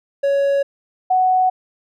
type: tone pair in turn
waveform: triangle / sine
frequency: 558 / 742.6 Hz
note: C#5 / F#5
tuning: +11 / +6 cents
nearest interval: perfect fourth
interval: 495 cents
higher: second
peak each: -12 dBFS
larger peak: neither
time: 0.23-0.63 / 1.1-1.5 s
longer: neither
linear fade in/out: 10 ms
effects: none